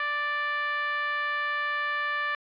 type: tone with band-pass filter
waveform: 10% pulse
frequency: 587.3 Hz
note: D5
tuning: in tune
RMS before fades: -29 dBFS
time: 0-2.35 s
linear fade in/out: 2 ms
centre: 1500 Hz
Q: 4.3
effects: resampled to 11025 Hz